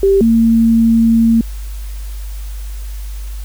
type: tone pair in turn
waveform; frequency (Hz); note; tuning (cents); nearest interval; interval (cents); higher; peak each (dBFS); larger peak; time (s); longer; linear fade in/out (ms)
sine; 392 / 227.9; G4 / A#3; 0 / -39; major sixth; 939; first; -7; neither; 0.03-0.21 / 0.21-1.41; second; 2
effects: added 50 Hz sine -22 dBFS peak until 3.44 s + white hiss -40 dBFS RMS until 3.44 s